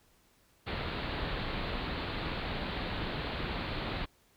pink low-pass noise, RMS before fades -36 dBFS, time 0.66-4.06 s, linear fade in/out 20 ms, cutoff 4400 Hz, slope 96 dB/octave, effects pink hiss -67 dBFS RMS until 4.36 s

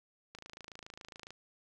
click train, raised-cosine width 0.2 ms, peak -30 dBFS, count 27, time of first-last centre 0.35-1.306 s, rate 27.2 Hz, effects 12-bit

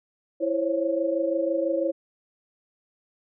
sine tone cluster, 331.5 / 531 / 557 Hz, E4 / C5 / C#5, +10 / +25 / +8 cents, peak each -27 / -27 / -26 dBFS, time 0.4-1.92 s, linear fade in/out 20 ms, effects none

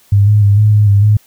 sine tone with pitch steps, 100.8 / 105 / 101.2 / 106.2 / 104.9 / 100.7 / 105.6 Hz, G2 / G#2 / G#2 / G#2 / G#2 / G2 / G#2, +49 / +19 / -44 / +39 / +18 / +47 / +29 cents, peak -5 dBFS, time 0.12-1.17 s, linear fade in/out 5 ms, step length 150 ms, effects white hiss -49 dBFS RMS until 1.26 s

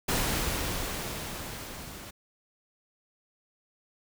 pink noise with level ramp, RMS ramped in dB -27 to -44 dBFS, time 0.08-2.11 s, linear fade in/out 10 ms, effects none

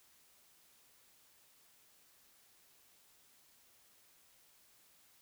silence, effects white hiss -67 dBFS RMS until 5.21 s

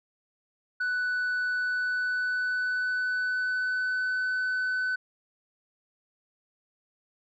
sine tone with pitch glide, 1488 to 1507 Hz, F#6 to F#6, +9 to +31 cents, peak -23 dBFS, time 0.8-4.96 s, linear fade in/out 10 ms, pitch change +22 cents, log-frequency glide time 1.5-4.19 s, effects tanh soft clip ceiling -25 dBFS

